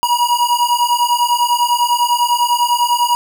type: beating tone pair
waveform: square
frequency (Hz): 957 / 967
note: A#5 / B5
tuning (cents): +45 / -37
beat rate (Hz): 10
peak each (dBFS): -16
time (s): 0.03-3.15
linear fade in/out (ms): 0
effects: none